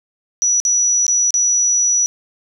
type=tone with dropouts; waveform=sine; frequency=5880 Hz; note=F#8; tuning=12 cents flat; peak=-12 dBFS; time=0.42-2.06 s; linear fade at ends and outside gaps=0 ms; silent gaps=0.601-0.651 / 1.066-1.08 / 1.306-1.341 s; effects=none